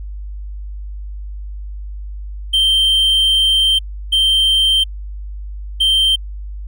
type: tone bursts at uneven times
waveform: triangle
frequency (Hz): 3136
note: G7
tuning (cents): 0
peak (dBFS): -9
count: 3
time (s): 2.53-3.79 / 4.12-4.84 / 5.8-6.16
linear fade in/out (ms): 10
effects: added 50 Hz sine -25 dBFS peak until 6.67 s